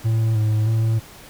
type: tone with vibrato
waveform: triangle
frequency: 110 Hz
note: A2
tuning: in tune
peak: -14 dBFS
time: 0.04-1 s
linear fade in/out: 20 ms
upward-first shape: square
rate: 1.6 Hz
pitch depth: 31 cents each way
effects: pink hiss -43 dBFS RMS until 1.29 s